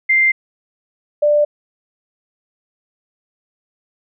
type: tone pair in turn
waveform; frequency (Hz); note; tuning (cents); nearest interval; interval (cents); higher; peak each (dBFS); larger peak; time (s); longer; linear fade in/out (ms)
sine; 2093 / 591.6; C7 / D5; 0 / +13; octave + minor seventh; 2187; first; -10; neither; 0.09-0.32 / 1.22-1.45; neither; 10
effects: none